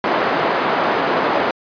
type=band-pass noise; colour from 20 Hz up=white; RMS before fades=-18 dBFS; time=0.04-1.51 s; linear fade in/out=2 ms; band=270 to 1100 Hz; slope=12 dB/octave; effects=resampled to 11025 Hz